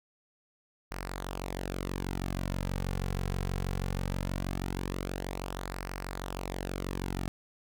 sawtooth tone with flanger, 46.25 Hz, F#1, in tune, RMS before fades -35 dBFS, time 0.91-7.28 s, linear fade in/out 0 ms, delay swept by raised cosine 0.28 to 3.38 ms, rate 0.2 Hz, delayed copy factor -0.6, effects none

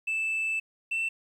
sine tone pair in turn, 2637 / 2678 Hz, E7 / E7, 0 / +27 cents, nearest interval unison, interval 27 cents, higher second, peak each -24 dBFS, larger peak neither, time 0.07-0.6 / 0.91-1.09 s, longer first, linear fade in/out 10 ms, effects tanh soft clip ceiling -25 dBFS + 10-bit

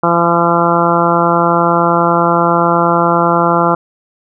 harmonic tone, 170.5 Hz, F3, 41 cents flat, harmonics 1 / 2 / 3 / 4 / 5 / 6 / 7 / 8, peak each -17 / -17 / -17 / -17 / -17 / -17 / -17 / -17 dBFS, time 0.03-3.75 s, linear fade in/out 5 ms, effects none

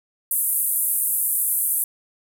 white band-pass noise, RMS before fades -22 dBFS, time 0.31-1.84 s, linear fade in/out 2 ms, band 9200 to 14000 Hz, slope 48 dB/octave, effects none

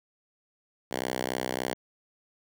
5% pulse tone with high-pass filter, 63.5 Hz, B1, 49 cents sharp, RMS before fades -32 dBFS, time 0.91-1.74 s, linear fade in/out 5 ms, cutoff 200 Hz, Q 0.55, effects none

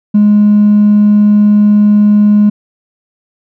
sine tone with hard clipping, 208.1 Hz, G#3, 4 cents sharp, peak -4 dBFS, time 0.14-2.5 s, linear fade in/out 10 ms, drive 1 dB, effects none

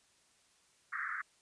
pink band-pass noise, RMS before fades -39 dBFS, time 0.92-1.22 s, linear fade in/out 10 ms, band 1200 to 2000 Hz, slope 96 dB/octave, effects white hiss -69 dBFS RMS until 1.41 s + resampled to 22050 Hz

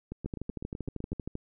two click trains, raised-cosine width 3 ms, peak -22 / -24 dBFS, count 15 / 9, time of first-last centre 0.26-1.354 / 0.12-1.13 s, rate 12.8 / 7.92 Hz, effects none

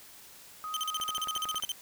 sine tone, 1254 Hz, D#6, 13 cents sharp, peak -35 dBFS, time 0.64-1.6 s, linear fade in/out 0 ms
sawtooth tone bursts, 3094 Hz, G7, 23 cents flat, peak -27 dBFS, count 15, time 0.74-1.718 s, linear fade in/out 0 ms, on 26 ms, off 42 ms
click train, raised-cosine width 0.5 ms, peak -27 dBFS, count 8, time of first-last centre 1-1.636 s, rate 11 Hz
effects white hiss -52 dBFS RMS until 1.81 s

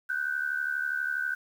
sine tone pair together, 1480 / 1552.3 Hz, F#6 / G6, 0 / -17 cents, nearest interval minor second, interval 83 cents, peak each -30 / -31 dBFS, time 0.09-1.35 s, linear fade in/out 10 ms, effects 9-bit

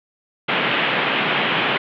white band-pass noise, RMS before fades -20 dBFS, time 0.48-1.78 s, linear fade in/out 10 ms, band 130 to 3200 Hz, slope 48 dB/octave, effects none

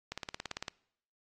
click train, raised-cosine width 0.2 ms, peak -20 dBFS, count 11, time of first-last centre 0.12-0.682 s, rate 17.8 Hz, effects noise-tail reverb RT60 0.7 s tail -24 dB re dry + AAC 32 kbps

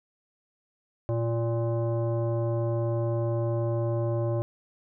sine tone with frequency modulation, 116.54 Hz, A#2, in tune, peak -24 dBFS, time 1.09-4.42 s, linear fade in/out 0 ms, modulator 464 Hz, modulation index 0.95, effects none

